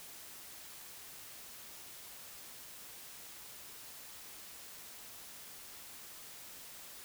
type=silence; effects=white hiss -51 dBFS RMS until 7.04 s